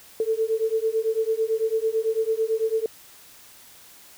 sine beating tone pair, 440 / 449 Hz, A4 / A4, 0 / +35 cents, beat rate 9 Hz, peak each -24 dBFS, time 0.2-2.86 s, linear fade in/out 2 ms, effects white hiss -49 dBFS RMS until 4.17 s

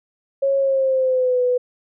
sine tone with pitch glide, 548 to 496.7 Hz, C#5 to B4, -20 to +10 cents, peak -15 dBFS, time 0.42-1.58 s, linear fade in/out 10 ms, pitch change -170 cents, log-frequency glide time 0.58-1.42 s, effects none

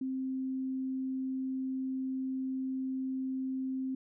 sine tone, 262.4 Hz, C4, 5 cents sharp, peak -32 dBFS, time 0.01-3.95 s, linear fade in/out 5 ms, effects none

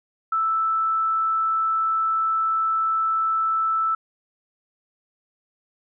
sine tone, 1318.5 Hz, E6, in tune, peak -19 dBFS, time 0.32-3.95 s, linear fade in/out 5 ms, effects none

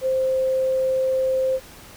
sine tone, 523.3 Hz, C5, in tune, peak -18 dBFS, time 0.01-1.6 s, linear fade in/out 50 ms, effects pink hiss -44 dBFS RMS until 1.96 s

